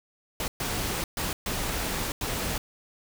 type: noise bursts at uneven times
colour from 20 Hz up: pink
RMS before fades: -30 dBFS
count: 5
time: 0.4-0.48 / 0.6-1.04 / 1.17-1.33 / 1.46-2.12 / 2.21-2.58 s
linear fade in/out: 2 ms
effects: none